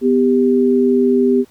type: tone pair together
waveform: sine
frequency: 249.4 / 395.9 Hz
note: B3 / G4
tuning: +17 / +17 cents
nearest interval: minor sixth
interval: 800 cents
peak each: -13 dBFS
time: 0.01-1.45 s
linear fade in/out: 50 ms
effects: pink hiss -52 dBFS RMS until 1.5 s